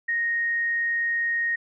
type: tone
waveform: sine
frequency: 1864.7 Hz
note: A#6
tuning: in tune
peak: -22 dBFS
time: 0.08-1.56 s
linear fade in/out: 10 ms
effects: none